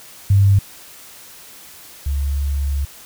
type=tone pair in turn; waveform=sine; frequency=98.9 / 70.12 Hz; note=G2 / C#2; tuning=+16 / +20 cents; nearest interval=tritone; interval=596 cents; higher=first; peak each=-9 / -17 dBFS; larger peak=first; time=0.3-0.59 / 2.06-2.85 s; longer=second; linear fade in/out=5 ms; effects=white hiss -41 dBFS RMS until 3.05 s